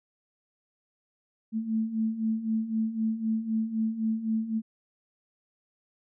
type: beating tone pair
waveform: sine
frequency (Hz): 218.9 / 222.8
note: A3 / A3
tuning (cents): -9 / +22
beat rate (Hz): 3.9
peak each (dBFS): -32 / -27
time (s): 1.52-4.62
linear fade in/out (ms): 50
effects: none